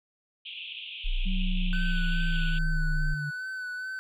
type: band-pass noise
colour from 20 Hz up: pink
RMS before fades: -40 dBFS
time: 0.45-2.59 s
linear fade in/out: 10 ms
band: 2500 to 3500 Hz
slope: 96 dB/octave
type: tone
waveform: sine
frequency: 29.95 Hz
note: A#0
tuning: 48 cents sharp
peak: -24 dBFS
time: 1.04-3.15 s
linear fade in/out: 20 ms
type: linear sweep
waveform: sine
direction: down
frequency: 190 to 145.9 Hz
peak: -31 dBFS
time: 1.25-3.31 s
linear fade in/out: 20 ms
type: tone with vibrato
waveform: triangle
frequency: 1506 Hz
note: F#6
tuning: 30 cents sharp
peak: -31 dBFS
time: 1.73-3.99 s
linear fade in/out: 0 ms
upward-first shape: sine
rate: 2.4 Hz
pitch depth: 28 cents each way
effects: none